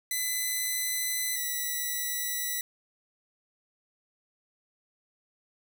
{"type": "tone pair in turn", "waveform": "5% pulse", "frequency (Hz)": [2011, 1959.4], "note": ["B6", "B6"], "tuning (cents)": [31, -14], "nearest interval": "unison", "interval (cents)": 45, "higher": "first", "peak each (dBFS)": [-18, -19], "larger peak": "first", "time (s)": [[0.11, 1.36], [1.36, 2.61]], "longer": "neither", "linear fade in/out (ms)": 2, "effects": []}